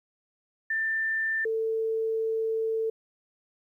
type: tone pair in turn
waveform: sine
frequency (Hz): 1783 / 445.8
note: A6 / A4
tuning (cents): +22 / +23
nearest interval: 2 octaves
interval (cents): 2399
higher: first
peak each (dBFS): -25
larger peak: neither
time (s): 0.7-1.45 / 1.45-2.9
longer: second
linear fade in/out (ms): 5
effects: 11-bit

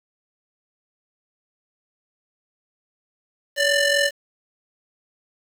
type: ring-modulated tone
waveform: sawtooth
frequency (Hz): 1180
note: D6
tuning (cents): +8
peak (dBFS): -10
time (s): 3.56-4.11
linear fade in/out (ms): 50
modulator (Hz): 612
effects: low-pass 9000 Hz 12 dB/octave + 7-bit

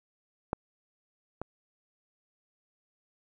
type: clicks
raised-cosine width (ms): 1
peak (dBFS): -14 / -21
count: 2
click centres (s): 0.531 / 1.416
effects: none

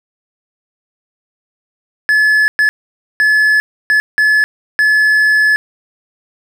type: tone bursts at uneven times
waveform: triangle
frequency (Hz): 1717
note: A6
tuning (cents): -43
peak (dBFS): -6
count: 6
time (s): 2.09-2.48 / 2.59-2.69 / 3.2-3.6 / 3.9-4 / 4.18-4.44 / 4.79-5.56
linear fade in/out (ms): 0
effects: none

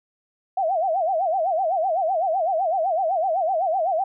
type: tone with vibrato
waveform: sine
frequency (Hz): 703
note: F5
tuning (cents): +11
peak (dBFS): -19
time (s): 0.57-4.04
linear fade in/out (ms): 5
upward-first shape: sine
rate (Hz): 7.9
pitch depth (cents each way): 200
effects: none

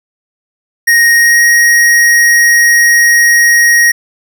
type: tone with pitch glide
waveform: square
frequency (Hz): 1869 to 1882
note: A#6 to A#6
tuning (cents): +4 to +16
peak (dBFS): -5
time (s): 0.87-3.92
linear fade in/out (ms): 10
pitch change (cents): +12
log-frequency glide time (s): 1.16-1.43
effects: none

